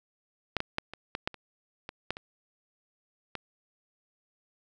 clicks, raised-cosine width 0.3 ms, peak -11 / -14 / -12 / -24 / -16 / -12 / -28 / -22 / -14 / -24 / -19 dBFS, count 11, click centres 0.567 / 0.604 / 0.784 / 0.936 / 1.151 / 1.275 / 1.343 / 1.891 / 2.106 / 2.169 / 3.353 s, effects none

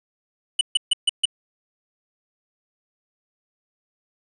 square tone bursts, 2968 Hz, F#7, 5 cents sharp, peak -15 dBFS, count 5, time 0.59-1.255 s, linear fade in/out 5 ms, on 21 ms, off 140 ms, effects resampled to 24000 Hz

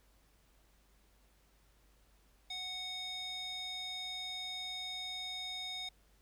square tone with band-pass filter, 740 Hz, F#5, in tune, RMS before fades -42 dBFS, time 2.5-5.89 s, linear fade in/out 5 ms, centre 3800 Hz, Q 3.4, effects added 50 Hz sine -67 dBFS peak until 6.21 s + pink hiss -71 dBFS RMS until 6.21 s

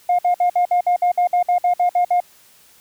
sine tone bursts, 712 Hz, F5, 33 cents sharp, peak -11 dBFS, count 14, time 0.09-2.203 s, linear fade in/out 5 ms, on 98 ms, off 57 ms, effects tanh soft clip ceiling -11 dBFS + white hiss -51 dBFS RMS until 2.8 s

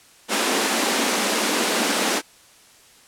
pink high-pass noise, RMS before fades -21 dBFS, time 0.28-2.22 s, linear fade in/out 50 ms, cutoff 200 Hz, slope 96 dB/octave, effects white hiss -51 dBFS RMS until 3.07 s + low-pass 10000 Hz 12 dB/octave

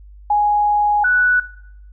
sine tone pair in turn, 830.6 / 1480 Hz, G#5 / F#6, 0 / 0 cents, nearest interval minor seventh, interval 1000 cents, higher second, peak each -12 dBFS, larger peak neither, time 0.3-1.04 / 1.04-1.4 s, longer first, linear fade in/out 5 ms, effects noise-tail reverb RT60 0.8 s tail -18 dB re dry + added 50 Hz sine -38 dBFS peak until 1.92 s

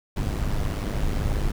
brown noise with amplitude modulation, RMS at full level -22 dBFS, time 0.16-1.52 s, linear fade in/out 10 ms, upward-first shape sine, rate 102 Hz, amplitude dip 65%, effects none

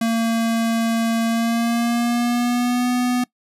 square tone with pitch glide, 228.1 to 247.3 Hz, A#3 to B3, -37 to +3 cents, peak -18 dBFS, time 0.01-3.24 s, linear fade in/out 5 ms, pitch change +140 cents, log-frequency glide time 1.26-2.89 s, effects noise-tail reverb RT60 0.1 s tail -22 dB re dry + resampled to 32000 Hz

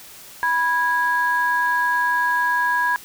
sine tone pair together, 981.1 / 1650 Hz, B5 / G#6, -12 / -12 cents, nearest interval major sixth, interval 900 cents, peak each -19 dBFS, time 0.43-2.96 s, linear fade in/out 0 ms, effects tanh soft clip ceiling -10 dBFS + white hiss -42 dBFS RMS until 3.04 s

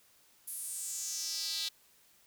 square tone with high-pass filter sweep, 179.1 Hz, F3, 44 cents sharp, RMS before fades -38 dBFS, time 0.47-1.69 s, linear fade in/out 10 ms, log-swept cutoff 11000 to 3800 Hz, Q 3.9, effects white hiss -65 dBFS RMS until 2.26 s

